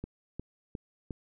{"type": "click train", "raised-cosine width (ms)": 3, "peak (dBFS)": -24, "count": 4, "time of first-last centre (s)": [0.04, 1.108], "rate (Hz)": 2.81, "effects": []}